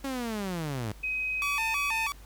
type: linear sweep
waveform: sawtooth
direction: down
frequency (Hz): 277.2 to 100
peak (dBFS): -27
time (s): 0.04-0.92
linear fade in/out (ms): 5
type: tone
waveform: sine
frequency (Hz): 2525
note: D#7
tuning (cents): +25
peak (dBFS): -28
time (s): 1.03-2.08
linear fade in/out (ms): 10
type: tone with vibrato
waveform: sawtooth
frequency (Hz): 1011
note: B5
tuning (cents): +40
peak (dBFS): -27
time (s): 1.42-2.12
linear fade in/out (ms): 0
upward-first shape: square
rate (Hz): 3.1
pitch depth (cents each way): 210
effects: added 50 Hz sine -47 dBFS peak until 2.25 s + pink hiss -55 dBFS RMS until 2.25 s